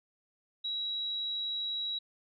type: tone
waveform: sine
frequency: 3876 Hz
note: B7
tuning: 33 cents flat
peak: -32 dBFS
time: 0.64-1.99 s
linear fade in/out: 10 ms
effects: none